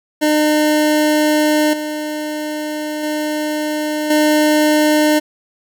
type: tone with level steps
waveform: 25% pulse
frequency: 303.3 Hz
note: D#4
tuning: 44 cents flat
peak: -8 / -17 / -14 / -7 dBFS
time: 0.21-5.2 s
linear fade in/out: 20 ms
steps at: 1.73 / 3.03 / 4.1 s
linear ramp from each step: 5 ms
effects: none